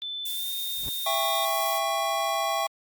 sine tone with pitch glide, 3520 to 3659 Hz, A7 to A#7, 0 to -33 cents, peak -31 dBFS, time 0.02-1.45 s, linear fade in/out 0 ms, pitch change +67 cents, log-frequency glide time 0.28-0.52 s
violet noise, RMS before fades -33 dBFS, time 0.25-1.79 s, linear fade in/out 10 ms
brown noise with exponential growth, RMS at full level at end -34 dBFS, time 0.7-0.89 s, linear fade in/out 1 ms, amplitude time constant 40 ms
square chord, C# diminished, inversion first, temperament just, 665.2 / 798.3 / 1108.7 Hz, E5 / G5 / C#6, +16 / +31 / 0 cents, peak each -30 dBFS, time 1.06-2.67 s, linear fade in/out 5 ms
effects Opus 48 kbps

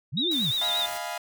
sine linear two-way sweep, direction up then down, 105 to 370 to 105 Hz, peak -28 dBFS, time 0.12-0.52 s, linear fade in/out 20 ms, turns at 0.27 s
sine tone with vibrato, 3714 Hz, A#7, 7 cents flat, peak -24 dBFS, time 0.17-0.86 s, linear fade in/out 5 ms, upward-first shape sine, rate 8.6 Hz, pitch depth 78 cents each way
white noise, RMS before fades -40 dBFS, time 0.31-0.98 s, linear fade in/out 5 ms
sawtooth chord, F half-diminished seventh, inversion third, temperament equal, 622.3 / 698.5 / 830.6 / 987.8 Hz, Eb5 / F5 / Ab5 / Cb6, 0 / 0 / 0 / 0 cents, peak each -35 / -30 / -34 / -35 dBFS, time 0.61-1.18 s, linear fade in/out 5 ms
effects none

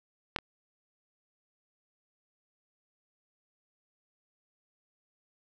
clicks, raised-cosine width 0.3 ms, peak -10 / -25 dBFS, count 2, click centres 0.362 / 0.387 s, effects none

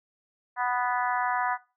harmonic tone, 246.9 Hz, B3, in tune, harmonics 3 / 4 / 5 / 6 / 7 / 8, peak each -29 / -29 / -34 / -34 / -33 / -40 dBFS, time 0.56-1.58 s, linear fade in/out 50 ms, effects noise-tail reverb RT60 0.3 s tail -18 dB re dry

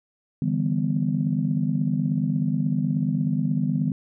sine chord, E minor seventh, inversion third, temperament just, 148.33 / 164.81 / 197.78 / 247.2 Hz, D3 / E3 / G3 / B3, +18 / 0 / +16 / +2 cents, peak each -25 / -27 / -26 / -26 dBFS, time 0.42-3.92 s, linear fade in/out 2 ms, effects tanh soft clip ceiling -10 dBFS

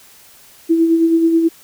sine tone with tremolo, 329.6 Hz, E4, in tune, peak -8 dBFS, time 0.69-1.49 s, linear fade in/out 20 ms, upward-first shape sine, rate 9.3 Hz, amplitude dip 45%, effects white hiss -45 dBFS RMS until 1.63 s

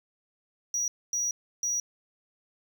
triangle tone bursts at uneven times, 5790 Hz, F#8, 38 cents flat, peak -25 dBFS, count 3, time 0.74-0.88 / 1.13-1.31 / 1.63-1.8 s, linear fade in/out 2 ms, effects none

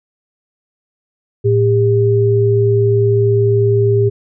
sine tone pair together, 112.5 / 400.9 Hz, A2 / G4, +39 / +39 cents, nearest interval octave + minor seventh, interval 2200 cents, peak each -12 dBFS, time 1.44-4.1 s, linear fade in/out 20 ms, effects none

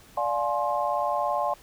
sine chord, D half-diminished seventh, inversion none, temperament just, 587.3 / 704.8 / 845.8 / 1057.2 Hz, D5 / F5 / Ab5 / C6, 0 / +16 / +31 / +18 cents, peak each -29 dBFS, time 0.17-1.54 s, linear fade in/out 5 ms, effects pink hiss -53 dBFS RMS until 1.62 s

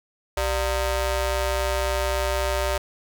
sawtooth ring-modulated tone, 326.8 Hz, E4, 15 cents flat, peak -15 dBFS, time 0.37-2.78 s, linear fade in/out 5 ms, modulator 265 Hz, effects none

